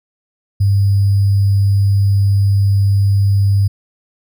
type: tone with sample-and-hold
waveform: sine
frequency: 99.2 Hz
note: G2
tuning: 21 cents sharp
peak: -9 dBFS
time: 0.6-3.68 s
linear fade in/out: 10 ms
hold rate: 4900 Hz
effects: none